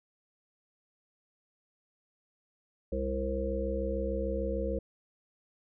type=harmonic tone with a mistuned harmonic; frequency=66.7 Hz; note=C2; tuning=34 cents sharp; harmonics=1 / 3 / 5 / 7 / 8; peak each=-34 / -38 / -39 / -36 / -35 dBFS; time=2.92-4.79 s; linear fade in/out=5 ms; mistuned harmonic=1; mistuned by=-58 cents; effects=none